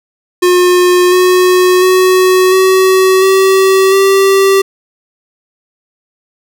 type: tone with pitch steps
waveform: square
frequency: 359.1 / 365 / 370.9 / 377 / 383.1 / 389.3 Hz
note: F4 / F#4 / F#4 / F#4 / G4 / G4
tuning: +48 / -24 / +4 / +32 / -40 / -12 cents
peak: -6 dBFS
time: 0.42-4.62 s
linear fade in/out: 10 ms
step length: 700 ms
effects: none